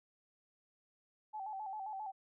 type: tone with vibrato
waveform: sine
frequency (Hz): 814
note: G#5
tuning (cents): -35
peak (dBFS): -40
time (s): 1.33-2.12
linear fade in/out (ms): 20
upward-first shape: square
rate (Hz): 7.5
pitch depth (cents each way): 91
effects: none